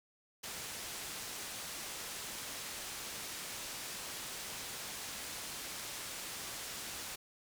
white low-pass noise, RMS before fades -44 dBFS, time 0.43-7.16 s, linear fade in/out 10 ms, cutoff 9300 Hz, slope 12 dB/octave, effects none

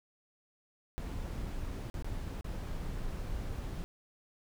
brown noise with dropouts, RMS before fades -38 dBFS, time 0.98-3.84 s, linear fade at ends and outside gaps 0 ms, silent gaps 1.9-1.942 / 2.024-2.045 / 2.41-2.444 s, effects none

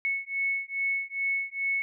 sine beating tone pair, 2203 / 2205.4 Hz, C#7 / C#7, -11 / -9 cents, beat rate 2.4 Hz, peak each -30 dBFS, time 0.05-1.82 s, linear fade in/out 0 ms, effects none

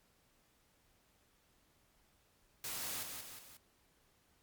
white noise with echo, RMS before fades -42 dBFS, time 2.64-3.03 s, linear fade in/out 2 ms, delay 180 ms, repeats 3, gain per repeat -5 dB, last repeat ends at 3.57 s, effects pink hiss -72 dBFS RMS until 4.42 s + MP3 96 kbps

